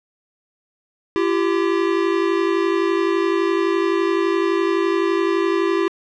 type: tone pair together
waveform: square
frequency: 339.1 / 390.9 Hz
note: E4 / G4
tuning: +49 / -5 cents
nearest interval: major second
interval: 246 cents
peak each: -20 dBFS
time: 1.16-5.88 s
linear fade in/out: 0 ms
effects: low-pass 3000 Hz 12 dB/octave